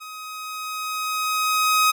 sawtooth tone with level ramp, 1261 Hz, D#6, 23 cents sharp, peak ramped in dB -32 to -11 dBFS, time 0-1.92 s, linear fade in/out 20 ms, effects none

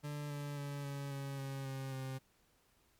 40% pulse tone with pitch steps, 146.9 / 144.71 / 142.55 / 140.43 / 138.34 / 136.27 / 134.24 / 132.24 Hz, D3 / D3 / C#3 / C#3 / C#3 / C#3 / C3 / C3, +1 / -25 / +49 / +23 / -3 / -29 / +45 / +19 cents, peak -39 dBFS, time 0.03-2.19 s, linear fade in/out 20 ms, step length 270 ms, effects pink hiss -72 dBFS RMS until 2.99 s + MP3 96 kbps

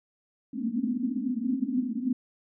pink band-pass noise, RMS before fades -29 dBFS, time 0.53-2.13 s, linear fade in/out 5 ms, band 220 to 270 Hz, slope 96 dB/octave, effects none

